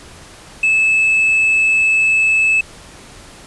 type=tone with tanh clipping; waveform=sine; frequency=2610 Hz; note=E7; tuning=18 cents flat; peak=-11 dBFS; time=0.63-2.61 s; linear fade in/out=5 ms; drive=1 dB; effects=pink hiss -39 dBFS RMS until 3.46 s + resampled to 24000 Hz